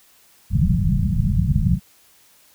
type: low-pass noise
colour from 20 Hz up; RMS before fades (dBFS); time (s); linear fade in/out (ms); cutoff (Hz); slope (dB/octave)
white; -18; 0.5-1.8; 50; 200; 96
effects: white hiss -54 dBFS RMS until 2.54 s